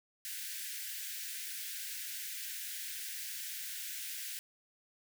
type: high-pass noise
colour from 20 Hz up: white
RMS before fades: -42 dBFS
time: 0.25-4.39 s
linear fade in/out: 0 ms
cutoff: 1500 Hz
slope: 96 dB/octave
effects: none